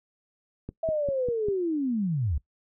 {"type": "click train", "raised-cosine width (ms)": 3, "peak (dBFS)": -22, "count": 5, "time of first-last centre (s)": [0.69, 1.485], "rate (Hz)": 5.03}
{"type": "linear sweep", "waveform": "sine", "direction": "down", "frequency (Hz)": [659.3, 62.1], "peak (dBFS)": -24, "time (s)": [0.83, 2.38], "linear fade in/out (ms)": 5}
{"effects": ["noise-tail reverb RT60 0.1 s tail -20 dB re dry"]}